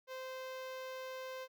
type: tone with notch filter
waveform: sawtooth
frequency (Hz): 519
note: C5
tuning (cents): -14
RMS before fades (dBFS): -45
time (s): 0.07-1.48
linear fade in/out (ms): 50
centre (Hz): 8900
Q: 0.88
effects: none